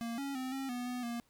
square tone with pitch steps, 232.3 / 277.7 / 258.5 / 269.3 / 245.4 / 247.8 / 235.9 Hz, A#3 / C#4 / C4 / C#4 / B3 / B3 / A#3, -6 / +3 / -21 / -50 / -11 / +6 / +21 cents, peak -37 dBFS, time 0.01-1.2 s, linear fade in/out 0 ms, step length 170 ms, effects pink hiss -71 dBFS RMS until 1.29 s

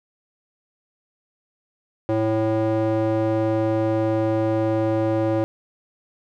square tone with band-pass filter, 110.2 Hz, A2, 3 cents sharp, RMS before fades -21 dBFS, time 2.09-5.44 s, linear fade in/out 0 ms, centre 460 Hz, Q 2.1, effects none

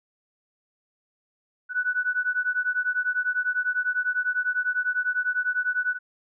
sine beating tone pair, 1480 / 1490 Hz, F#6 / F#6, 0 / +12 cents, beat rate 10 Hz, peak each -26 dBFS, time 1.69-5.99 s, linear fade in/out 50 ms, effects none

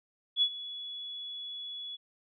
sine tone with ADSR envelope, 3394 Hz, G#7, 37 cents sharp, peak -21 dBFS, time 0.36-1.97 s, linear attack 60 ms, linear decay 67 ms, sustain -17 dB, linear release 23 ms, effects none

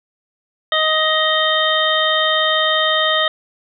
harmonic tone with a mistuned harmonic, 626 Hz, D#5, 10 cents sharp, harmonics 1 / 2 / 3 / 5 / 6, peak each -20 / -20 / -20 / -20 / -20 dBFS, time 0.72-3.28 s, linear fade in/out 2 ms, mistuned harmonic 6, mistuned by -38 cents, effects none

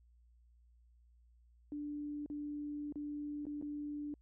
sine tone with dropouts, 293.7 Hz, D4, in tune, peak -39 dBFS, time 1.72-4.14 s, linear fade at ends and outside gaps 1 ms, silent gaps 2.261-2.3 / 2.924-2.957 / 3.454-3.467 / 3.614-3.624 s, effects added 59 Hz sine -63 dBFS peak until 4.21 s

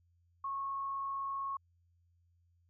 sine tone with frequency modulation, 1096 Hz, C#6, 20 cents flat, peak -35 dBFS, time 0.44-1.57 s, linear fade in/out 5 ms, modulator 35.8 Hz, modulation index 0.32, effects added 86 Hz sine -68 dBFS peak until 2.69 s

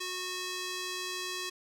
square tone with band-pass filter, 366.8 Hz, F#4, 15 cents flat, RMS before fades -37 dBFS, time 0-1.5 s, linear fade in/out 10 ms, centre 4800 Hz, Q 0.77, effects none

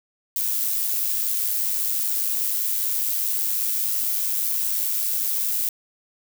violet noise with amplitude modulation, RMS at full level -22 dBFS, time 0.36-5.69 s, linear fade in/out 2 ms, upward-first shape sine, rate 105 Hz, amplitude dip 40%, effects none

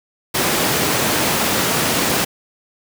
pink high-pass noise, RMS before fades -18 dBFS, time 0.34-2.25 s, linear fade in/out 10 ms, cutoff 160 Hz, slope 12 dB/octave, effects none

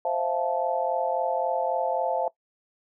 sine chord, F major seventh, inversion second, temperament just, 523.8 / 654.8 / 698.5 / 873.1 Hz, C5 / E5 / F5 / A5, +2 / -12 / 0 / -14 cents, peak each -29 dBFS, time 0.05-2.28 s, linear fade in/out 2 ms, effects noise-tail reverb RT60 0.1 s tail -20 dB re dry

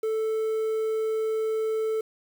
triangle tone with quantisation, 440 Hz, A4, in tune, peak -22 dBFS, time 0.03-2.01 s, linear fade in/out 5 ms, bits 8, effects none

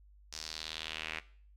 sawtooth tone with band-pass filter sweep, 79.2 Hz, D#2, 31 cents sharp, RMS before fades -42 dBFS, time 0.32-1.2 s, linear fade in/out 10 ms, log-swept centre 5600 to 2300 Hz, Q 2.9, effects noise-tail reverb RT60 0.5 s tail -18 dB re dry + added 50 Hz sine -57 dBFS peak until 1.56 s

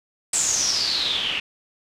white noise with low-pass filter sweep, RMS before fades -23 dBFS, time 0.33-1.4 s, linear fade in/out 5 ms, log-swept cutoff 7900 to 2700 Hz, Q 9.9, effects none

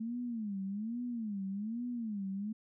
sine tone with vibrato, 217.3 Hz, A3, 21 cents flat, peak -35 dBFS, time 0-2.53 s, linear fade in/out 10 ms, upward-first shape sine, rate 1.2 Hz, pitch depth 210 cents each way, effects none

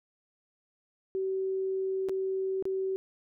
sine tone with dropouts, 381.7 Hz, G4, 46 cents flat, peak -28 dBFS, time 1.15-2.96 s, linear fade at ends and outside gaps 0 ms, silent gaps 2.087-2.094 / 2.625-2.654 s, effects none

